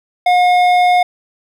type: tone with hard clipping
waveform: sine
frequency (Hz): 719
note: F#5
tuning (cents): -50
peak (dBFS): -10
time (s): 0.26-1.03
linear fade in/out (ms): 5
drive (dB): 10
effects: none